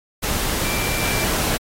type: tone in noise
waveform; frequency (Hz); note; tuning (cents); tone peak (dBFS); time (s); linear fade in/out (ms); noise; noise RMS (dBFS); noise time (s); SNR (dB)
sine; 2349; D7; 0; -28; 0.63-1.26; 20; pink; -22; 0.22-1.58; -9
effects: AAC 48 kbps